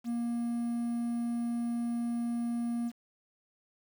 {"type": "tone with quantisation", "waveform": "triangle", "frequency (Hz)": 236, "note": "A#3", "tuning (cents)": 22, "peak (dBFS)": -28, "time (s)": [0.04, 2.92], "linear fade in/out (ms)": 50, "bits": 9, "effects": []}